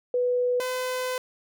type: tone pair in turn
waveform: sine / sawtooth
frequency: 493.9 / 507.8 Hz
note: B4 / B4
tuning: 0 / +48 cents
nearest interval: unison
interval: 48 cents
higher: second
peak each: -21 / -23 dBFS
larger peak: first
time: 0.14-0.6 / 0.6-1.18 s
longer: second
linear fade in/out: 2 ms
effects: none